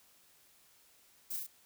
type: noise with echo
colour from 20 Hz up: violet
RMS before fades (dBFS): -39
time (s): 1.3-1.37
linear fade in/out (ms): 10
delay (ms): 33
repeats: 3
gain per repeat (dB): -2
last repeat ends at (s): 1.469
effects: white hiss -65 dBFS RMS until 1.65 s